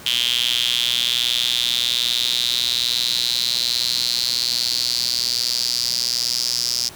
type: tone with high-pass filter sweep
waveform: sawtooth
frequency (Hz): 121.2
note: B2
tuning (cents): -32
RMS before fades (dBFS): -21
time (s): 0.06-6.89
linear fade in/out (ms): 5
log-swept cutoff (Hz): 3200 to 5100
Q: 7
effects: pink hiss -40 dBFS RMS until 6.95 s + high-pass 80 Hz 12 dB/octave